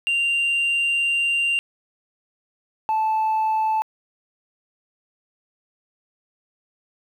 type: tone pair in turn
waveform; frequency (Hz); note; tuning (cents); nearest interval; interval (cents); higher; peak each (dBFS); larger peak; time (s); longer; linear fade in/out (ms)
sine; 2778 / 875; F7 / A5; -10 / -10; octave + minor sixth; 2000; first; -16; neither; 0.07-1.59 / 2.89-3.82; first; 0
effects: tanh soft clip ceiling -17 dBFS + 9-bit